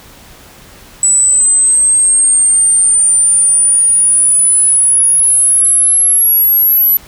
sine exponential sweep, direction up, 7880 to 11840 Hz, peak -6 dBFS, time 1.03-6.97 s, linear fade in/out 2 ms, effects pink hiss -38 dBFS RMS until 7.07 s

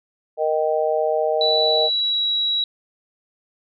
harmonic tone, 155.56 Hz, D#3, in tune, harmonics 3 / 4 / 5, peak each -22 / -20 / -25 dBFS, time 0.37-1.9 s, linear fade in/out 50 ms
sine tone with pitch glide, 3951 to 3883 Hz, B7 to B7, 0 to -30 cents, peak -18 dBFS, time 1.41-2.64 s, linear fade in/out 2 ms, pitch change -30 cents, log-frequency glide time 1.59-2.23 s
effects none

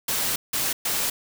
white noise bursts at uneven times, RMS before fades -25 dBFS, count 3, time 0.08-0.36 / 0.53-0.73 / 0.85-1.1 s, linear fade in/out 5 ms, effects none

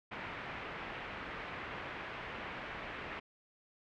white low-pass noise, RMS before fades -44 dBFS, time 0.11-3.2 s, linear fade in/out 10 ms, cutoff 2400 Hz, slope 24 dB/octave, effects none

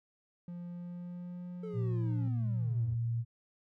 triangle tone with pitch glide, 174.61 to 177.87 Hz, F3 to F3, 0 to +32 cents, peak -38 dBFS, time 0.48-2.28 s, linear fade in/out 2 ms, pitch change +32 cents, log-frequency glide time 0.68-1.47 s
triangle linear sweep, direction down, 443.9 to 76.3 Hz, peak -38 dBFS, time 1.63-2.95 s, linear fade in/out 5 ms
sine tone, 116.54 Hz, A#2, in tune, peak -30 dBFS, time 1.73-3.25 s, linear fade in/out 50 ms
effects none

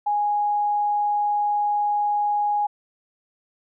sine tone, 828 Hz, G#5, 5 cents flat, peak -19 dBFS, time 0.06-2.67 s, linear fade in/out 10 ms, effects none

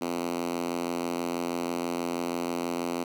5% pulse tone with high-pass filter, 86.2 Hz, F2, 22 cents flat, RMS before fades -31 dBFS, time 0.01-3.04 s, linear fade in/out 5 ms, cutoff 260 Hz, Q 2.5, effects none

